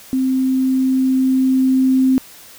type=tone with level ramp; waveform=sine; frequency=261.4 Hz; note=C4; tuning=1 cent flat; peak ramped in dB=-14 to -10 dBFS; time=0.13-2.18 s; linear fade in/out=0 ms; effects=white hiss -41 dBFS RMS until 2.58 s